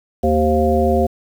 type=harmonic tone with a mistuned harmonic; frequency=77.3 Hz; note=D#2; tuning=11 cents flat; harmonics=1 / 3 / 5 / 7 / 9; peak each=-19 / -19 / -19 / -19 / -19 dBFS; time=0.23-1.07 s; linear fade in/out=10 ms; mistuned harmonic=7; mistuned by=-42 cents; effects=7-bit